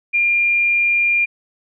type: tone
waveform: sine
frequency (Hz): 2400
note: D7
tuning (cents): +37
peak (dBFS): -13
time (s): 0.13-1.26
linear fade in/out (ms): 20
effects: none